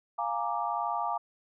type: chord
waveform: sine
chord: Bb dominant seventh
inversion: second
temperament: equal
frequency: 698.5 / 830.6 / 932.3 / 1174.7 Hz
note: F5 / Ab5 / Bb5 / D6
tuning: 0 / 0 / 0 / 0 cents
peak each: -34 dBFS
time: 0.18-1.18 s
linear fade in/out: 10 ms
effects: none